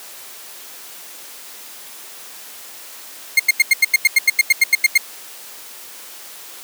40% pulse tone bursts, 2131 Hz, C7, 31 cents sharp, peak -7 dBFS, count 15, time 3.37-4.978 s, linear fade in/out 5 ms, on 26 ms, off 87 ms, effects white hiss -37 dBFS RMS until 6.63 s + high-pass 300 Hz 12 dB/octave

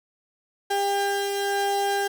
35% pulse tone pair together, 400 / 798.9 Hz, G4 / G5, +35 / +33 cents, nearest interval octave, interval 1198 cents, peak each -24 / -24 dBFS, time 0.7-2.08 s, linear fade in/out 10 ms, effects none

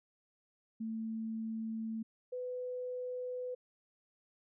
sine tone pair in turn, 222.8 / 500.2 Hz, A3 / B4, +22 / +22 cents, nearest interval octave + major second, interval 1400 cents, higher second, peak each -36 / -37 dBFS, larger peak first, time 0.8-2.03 / 2.32-3.55 s, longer neither, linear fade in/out 10 ms, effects none

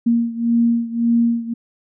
sine beating tone pair, 233.1 / 234.9 Hz, A#3 / A#3, 0 / +13 cents, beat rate 1.8 Hz, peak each -16 / -19 dBFS, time 0.06-1.54 s, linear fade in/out 10 ms, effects none

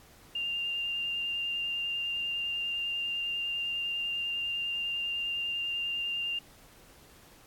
sine tone with vibrato, 2794 Hz, F7, in tune, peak -30 dBFS, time 0.35-6.39 s, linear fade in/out 5 ms, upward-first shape sine, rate 10 Hz, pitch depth 10 cents each way, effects pink hiss -57 dBFS RMS until 7.46 s + AAC 64 kbps

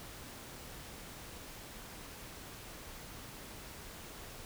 silence, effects pink hiss -49 dBFS RMS until 4.45 s

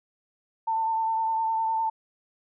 sine tone with vibrato, 894 Hz, A5, 27 cents sharp, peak -23 dBFS, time 0.67-1.9 s, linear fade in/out 10 ms, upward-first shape sine, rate 9.8 Hz, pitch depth 20 cents each way, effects none

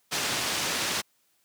white low-pass noise, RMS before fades -29 dBFS, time 0.11-1.02 s, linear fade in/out 20 ms, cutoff 5800 Hz, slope 12 dB/octave, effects white hiss -69 dBFS RMS until 1.44 s + high-pass 100 Hz 12 dB/octave

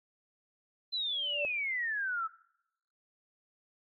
sine exponential sweep, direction down, 4098 to 1286 Hz, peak -31 dBFS, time 0.92-2.28 s, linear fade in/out 20 ms
sine tone with exponential growth, 581 Hz, D5, 19 cents flat, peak -30 dBFS, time 1.08-1.45 s, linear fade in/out 0 ms, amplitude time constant 80 ms
effects noise-tail reverb RT60 0.8 s tail -22 dB re dry + AAC 64 kbps

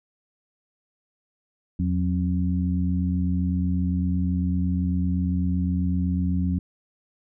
sine tone cluster, 82.9 / 180.6 / 268.5 Hz, E2 / F#3 / C4, +10 / -42 / +45 cents, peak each -24 / -24 / -30 dBFS, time 1.79-6.59 s, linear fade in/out 5 ms, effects none

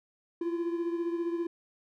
triangle beating tone pair, 338.5 / 353.5 Hz, E4 / F4, +46 / +21 cents, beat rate 15 Hz, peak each -28 / -35 dBFS, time 0.41-1.47 s, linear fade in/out 5 ms, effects none

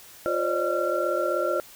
sine tone cluster, 352.9 / 528 / 575 / 611 / 1369 Hz, F4 / C5 / D5 / D#5 / F6, +18 / +16 / -37 / -32 / -35 cents, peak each -29 dBFS, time 0.26-1.6 s, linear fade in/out 0 ms, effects white hiss -48 dBFS RMS until 1.75 s

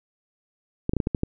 clicks, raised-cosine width 3 ms, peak -10 dBFS, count 7, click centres 0.894 / 0.935 / 0.967 / 1.002 / 1.071 / 1.148 / 1.234 s, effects none

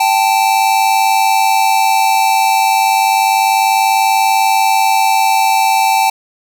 square tone pair together, 779.7 / 880 Hz, G5 / A5, -10 / 0 cents, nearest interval major second, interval 210 cents, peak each -13 dBFS, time 0-6.1 s, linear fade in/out 5 ms, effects none

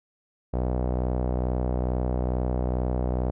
sawtooth tone with low-pass filter, 62.3 Hz, B1, 16 cents sharp, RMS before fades -26 dBFS, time 0.53-3.31 s, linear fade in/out 10 ms, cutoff 660 Hz, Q 1.8, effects none

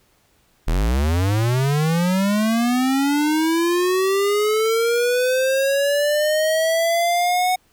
square linear sweep, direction up, 36.71 to 740 Hz, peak -17 dBFS, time 0.67-7.56 s, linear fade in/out 10 ms, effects pink hiss -60 dBFS RMS until 7.72 s

